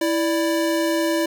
square tone pair together, 329.6 / 587.3 Hz, E4 / D5, 0 / 0 cents, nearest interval minor seventh, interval 1000 cents, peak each -21 / -24 dBFS, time 0.01-1.26 s, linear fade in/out 5 ms, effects none

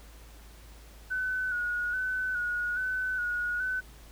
sine tone with vibrato, 1480 Hz, F#6, in tune, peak -28 dBFS, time 1.1-3.81 s, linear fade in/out 20 ms, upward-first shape square, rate 1.2 Hz, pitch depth 35 cents each way, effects added 54 Hz sine -49 dBFS peak until 4.11 s + pink hiss -55 dBFS RMS until 4.11 s

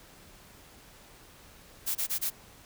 blue noise bursts, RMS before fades -30 dBFS, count 4, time 1.86-2.304 s, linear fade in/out 20 ms, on 93 ms, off 24 ms, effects pink hiss -54 dBFS RMS until 2.65 s

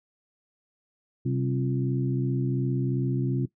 sine tone cluster, 130.3 / 193.1 / 268.1 / 347.2 Hz, C3 / G3 / C4 / F4, -7 / -26 / +42 / -10 cents, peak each -25 / -34 / -31 / -33 dBFS, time 1.25-3.46 s, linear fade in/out 10 ms, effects noise-tail reverb RT60 0.1 s tail -17 dB re dry

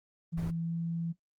sine tone with pitch glide, 166.1 to 167.35 Hz, E3 to E3, +13 to +26 cents, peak -31 dBFS, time 0.32-1.13 s, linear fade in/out 20 ms, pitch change +13 cents, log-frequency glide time 0.61-0.73 s
brown noise, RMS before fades -38 dBFS, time 0.37-0.51 s, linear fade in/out 10 ms
effects noise-tail reverb RT60 0.1 s tail -18 dB re dry + Opus 24 kbps

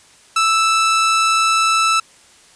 sawtooth tone, 1318.5 Hz, E6, in tune, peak -9 dBFS, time 0.36-2 s, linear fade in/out 5 ms, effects white hiss -48 dBFS RMS until 2.55 s + resampled to 22050 Hz

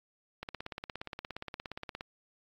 click train, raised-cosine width 0.3 ms, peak -23 dBFS, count 28, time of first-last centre 0.43-2.009 s, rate 17.1 Hz, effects AAC 64 kbps

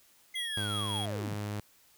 triangle linear sweep, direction down, 2093 to 110 Hz, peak -37 dBFS, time 0.34-1.35 s, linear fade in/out 5 ms
square tone with tremolo, 3304 Hz, G#7, 10 cents flat, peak -33 dBFS, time 0.35-1.06 s, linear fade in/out 10 ms, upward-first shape triangle, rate 5.3 Hz, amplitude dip 35%
sawtooth tone, 103.83 Hz, G#2, in tune, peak -30 dBFS, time 0.57-1.6 s, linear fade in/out 0 ms
effects white hiss -63 dBFS RMS until 1.97 s

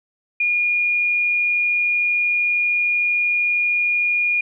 sine tone, 2431 Hz, D#7, 41 cents flat, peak -16 dBFS, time 0.4-4.41 s, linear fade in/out 5 ms, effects none

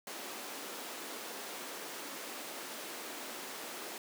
pink high-pass noise, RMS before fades -44 dBFS, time 0.07-3.98 s, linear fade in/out 2 ms, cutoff 270 Hz, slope 24 dB/octave, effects none

